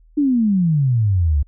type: exponential sweep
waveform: sine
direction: down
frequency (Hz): 303 to 67.6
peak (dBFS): -13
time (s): 0.17-1.43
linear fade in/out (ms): 10
effects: added 40 Hz sine -47 dBFS peak until 1.47 s